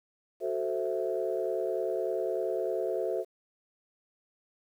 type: chord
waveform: sine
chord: F# half-diminished seventh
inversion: none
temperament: equal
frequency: 370 / 440 / 523.3 / 659.3 Hz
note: F#4 / A4 / C5 / E5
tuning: 0 / 0 / 0 / 0 cents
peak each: -33 / -33 / -34 / -34 dBFS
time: 0.4-3.25 s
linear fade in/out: 50 ms
effects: tanh soft clip ceiling -18 dBFS + 10-bit